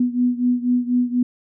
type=beating tone pair; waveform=sine; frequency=245.1 / 249.2 Hz; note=B3 / B3; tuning=-13 / +16 cents; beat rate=4.1 Hz; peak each=-18 / -21 dBFS; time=0-1.23 s; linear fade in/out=5 ms; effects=none